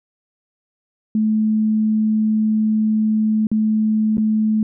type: tone with dropouts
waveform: sine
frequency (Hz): 216.6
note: A3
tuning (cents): -27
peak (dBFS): -14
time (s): 1.15-4.63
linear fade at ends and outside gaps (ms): 2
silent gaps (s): 3.47-3.515 / 4.171-4.18
effects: none